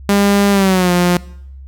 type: tone with pitch glide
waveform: sawtooth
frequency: 201.1 to 177.1 Hz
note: G3 to F3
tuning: +44 to +24 cents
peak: -6 dBFS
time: 0.09-1.17 s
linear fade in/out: 0 ms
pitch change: -220 cents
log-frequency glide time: 0.51-0.91 s
effects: noise-tail reverb RT60 0.7 s tail -21 dB re dry + added 67 Hz sine -31 dBFS peak until 1.67 s